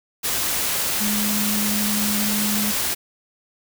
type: tone in noise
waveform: sine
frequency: 209 Hz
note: G#3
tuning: 11 cents sharp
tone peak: -23 dBFS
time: 1-2.72 s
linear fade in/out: 20 ms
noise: white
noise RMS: -23 dBFS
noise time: 0.23-2.95 s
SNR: -3 dB
effects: none